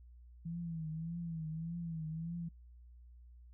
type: tone with vibrato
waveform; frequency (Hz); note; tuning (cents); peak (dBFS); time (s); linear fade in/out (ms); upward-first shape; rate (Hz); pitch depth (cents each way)
sine; 164; E3; -9; -38; 0.45-2.49; 10; triangle; 1.7; 91
effects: noise-tail reverb RT60 0.1 s tail -25 dB re dry + added 60 Hz sine -54 dBFS peak until 3.53 s